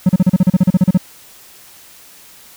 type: tone bursts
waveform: triangle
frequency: 183.8 Hz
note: F#3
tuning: 11 cents flat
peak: -4 dBFS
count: 14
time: 0.06-0.976 s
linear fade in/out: 5 ms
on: 32 ms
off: 36 ms
effects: white hiss -42 dBFS RMS until 2.56 s